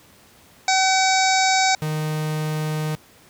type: harmonic tone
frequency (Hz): 760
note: F#5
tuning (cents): +46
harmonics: 1 / 2 / 3 / 5 / 6 / 7 / 8 / 9 / 10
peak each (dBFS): -18 / -26 / -23 / -27 / -28 / -27 / -29 / -29 / -31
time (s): 0.68-1.75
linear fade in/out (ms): 2
type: tone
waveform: 45% pulse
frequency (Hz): 154.4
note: D#3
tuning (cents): -13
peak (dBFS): -22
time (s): 1.82-2.95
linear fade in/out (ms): 0
effects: pink hiss -51 dBFS RMS until 3.29 s + high-pass 80 Hz 12 dB/octave